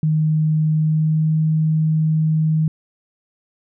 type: tone with pitch glide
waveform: sine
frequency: 155.56 to 157.1 Hz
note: D#3 to D#3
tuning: 0 to +17 cents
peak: -14 dBFS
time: 0.03-2.68 s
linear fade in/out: 2 ms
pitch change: +17 cents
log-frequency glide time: 0.75-1.33 s
effects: none